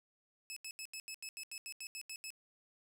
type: tone bursts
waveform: 15% pulse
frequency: 2595 Hz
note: E7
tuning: 28 cents flat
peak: -36 dBFS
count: 13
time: 0.5-2.304 s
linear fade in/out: 0 ms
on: 64 ms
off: 81 ms
effects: none